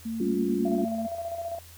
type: tone with pitch glide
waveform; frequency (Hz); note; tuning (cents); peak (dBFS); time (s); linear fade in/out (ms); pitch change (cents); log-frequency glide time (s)
sine; 226.1 to 224.3; A3 to A3; +47 to +34; -29; 0.05-1.07; 10; -13; 0.77-0.93
type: chord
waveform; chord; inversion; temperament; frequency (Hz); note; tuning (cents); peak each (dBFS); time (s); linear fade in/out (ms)
sine; G half-diminished seventh; none; just; 196 / 235.2 / 282.2 / 352.8; G3 / Bb3 / Db4 / F4; 0 / +16 / +31 / +18; -30 / -34 / -30 / -28; 0.2-0.85; 5
type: tone with tremolo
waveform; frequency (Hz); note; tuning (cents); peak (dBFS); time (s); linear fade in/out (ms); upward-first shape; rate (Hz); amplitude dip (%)
sine; 675; E5; +41; -29; 0.65-1.59; 5; square; 15; 45
effects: added 84 Hz sine -49 dBFS peak until 1.77 s + white hiss -51 dBFS RMS until 1.77 s